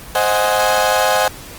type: chord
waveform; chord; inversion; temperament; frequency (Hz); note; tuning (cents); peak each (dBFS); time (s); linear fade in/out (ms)
30% pulse; Ab dominant seventh; first; equal with one note detuned; 523.3 / 625.9 / 740 / 830.6; C5 / Eb5 / Gb5 / Ab5; 0 / +10 / 0 / 0; -16; 0.15-1.28; 2
effects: pink hiss -35 dBFS RMS until 1.58 s + Opus 24 kbps